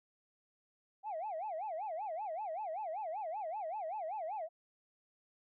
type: tone with vibrato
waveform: sine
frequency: 740 Hz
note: F#5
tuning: in tune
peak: -36 dBFS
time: 1.03-4.49 s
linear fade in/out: 50 ms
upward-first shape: sine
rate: 5.2 Hz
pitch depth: 290 cents each way
effects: tanh soft clip ceiling -34 dBFS